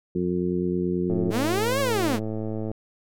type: harmonic tone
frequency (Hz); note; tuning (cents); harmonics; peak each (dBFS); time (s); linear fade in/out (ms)
89.3; F2; +39; 1 / 2 / 3 / 4 / 5; -37 / -26 / -31 / -26 / -34; 0.15-1.31; 5
type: click train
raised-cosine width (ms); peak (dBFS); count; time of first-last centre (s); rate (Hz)
2; -18; 177; 1.1-2.715; 109
type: linear two-way sweep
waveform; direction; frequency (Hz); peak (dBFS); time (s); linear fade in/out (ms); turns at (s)
sawtooth; up then down; 187.5 to 570 to 187.5; -19; 1.3-2.2; 50; 1.8
effects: none